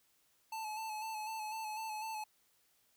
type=tone with vibrato; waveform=square; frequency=871 Hz; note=A5; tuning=18 cents flat; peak=-40 dBFS; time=0.52-2.24 s; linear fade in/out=5 ms; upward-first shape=square; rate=4 Hz; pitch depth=30 cents each way; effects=white hiss -73 dBFS RMS until 2.96 s